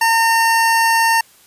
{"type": "tone", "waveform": "25% pulse", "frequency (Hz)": 911, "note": "A#5", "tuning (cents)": -40, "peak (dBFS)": -8, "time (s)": [0.01, 1.21], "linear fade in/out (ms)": 5, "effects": ["white hiss -49 dBFS RMS until 1.46 s", "resampled to 32000 Hz"]}